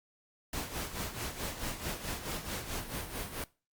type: noise with tremolo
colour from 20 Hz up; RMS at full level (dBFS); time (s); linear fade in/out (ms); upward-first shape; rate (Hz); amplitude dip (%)
pink; -36; 0.53-3.44; 2; sine; 4.6; 65
effects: noise-tail reverb RT60 0.3 s tail -20 dB re dry + Opus 48 kbps